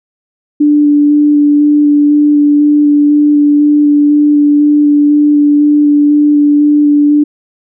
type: tone with vibrato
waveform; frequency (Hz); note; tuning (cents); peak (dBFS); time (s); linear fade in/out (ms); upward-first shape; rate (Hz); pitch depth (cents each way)
sine; 293.7; D4; 0; -4; 0.6-7.24; 10; square; 2; 9
effects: none